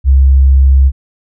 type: tone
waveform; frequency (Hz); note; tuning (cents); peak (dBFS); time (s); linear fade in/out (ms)
sine; 67.2; C2; +47; -3; 0.04-0.92; 50
effects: none